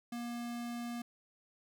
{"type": "tone", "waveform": "square", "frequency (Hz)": 237.9, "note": "A#3", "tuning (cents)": 35, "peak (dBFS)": -39, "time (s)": [0.12, 1.02], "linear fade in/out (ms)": 5, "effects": []}